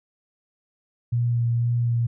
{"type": "tone with vibrato", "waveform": "sine", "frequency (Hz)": 118.7, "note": "A#2", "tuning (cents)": 32, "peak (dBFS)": -19, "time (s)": [1.12, 2.07], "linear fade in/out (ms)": 10, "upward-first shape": "sine", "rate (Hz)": 2, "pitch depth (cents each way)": 15, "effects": []}